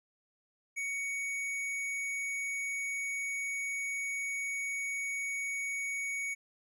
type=tone; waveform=square; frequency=2236 Hz; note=C#7; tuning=14 cents sharp; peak=-34 dBFS; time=0.76-6.35 s; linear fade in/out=20 ms; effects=low-pass 11000 Hz 12 dB/octave